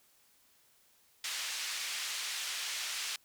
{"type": "band-pass noise", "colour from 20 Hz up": "pink", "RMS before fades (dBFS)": -38, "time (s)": [1.24, 3.16], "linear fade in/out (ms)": 2, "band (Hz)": [2300, 7500], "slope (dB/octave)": 12, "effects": ["white hiss -67 dBFS RMS until 3.24 s"]}